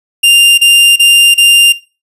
45% pulse tone bursts, 2794 Hz, F7, in tune, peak -3 dBFS, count 4, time 0.23-1.726 s, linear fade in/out 10 ms, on 350 ms, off 32 ms, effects noise-tail reverb RT60 0.3 s tail -17 dB re dry + resampled to 32000 Hz

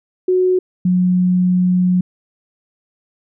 sine tone pair in turn, 367.9 / 181.31 Hz, F#4 / F#3, -10 / -35 cents, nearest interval octave, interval 1225 cents, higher first, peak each -11 dBFS, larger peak neither, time 0.28-0.59 / 0.85-2.01 s, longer second, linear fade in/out 5 ms, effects none

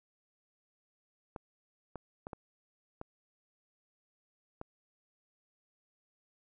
clicks, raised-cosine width 1 ms, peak -27 dBFS, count 6, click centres 1.362 / 1.957 / 2.269 / 2.332 / 3.014 / 4.614 s, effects none

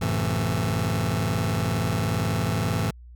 sawtooth chord, F# half-diminished seventh, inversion none, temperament just, 92.5 / 111 / 133.2 / 166.5 Hz, F#2 / A2 / C3 / E3, 0 / +16 / +31 / +18 cents, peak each -25 / -22 / -27 / -24 dBFS, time 0.01-2.91 s, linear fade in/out 10 ms, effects added 60 Hz sine -42 dBFS peak until 3.15 s

